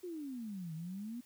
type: exponential two-way sweep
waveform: sine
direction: down then up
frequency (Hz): 371.2 to 155.56 to 249.1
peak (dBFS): -40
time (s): 0.03-1.21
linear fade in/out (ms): 10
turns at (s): 0.74
effects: white hiss -65 dBFS RMS until 1.25 s